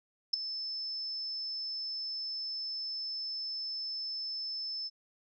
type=tone with ADSR envelope; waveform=sine; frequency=5260 Hz; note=E8; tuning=5 cents flat; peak=-21 dBFS; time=0.33-4.9 s; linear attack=9 ms; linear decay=6 ms; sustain=-14 dB; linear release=34 ms; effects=none